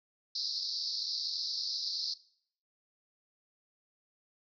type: band-pass noise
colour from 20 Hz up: pink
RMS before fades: -36 dBFS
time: 0.35-2.14 s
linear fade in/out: 5 ms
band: 4100 to 5300 Hz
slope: 96 dB/octave
effects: noise-tail reverb RT60 0.6 s tail -20 dB re dry